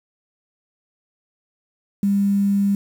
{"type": "tone with quantisation", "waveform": "sine", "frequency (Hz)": 200, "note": "G3", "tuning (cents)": 35, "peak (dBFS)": -15, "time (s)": [2.03, 2.75], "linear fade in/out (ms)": 2, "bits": 7, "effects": []}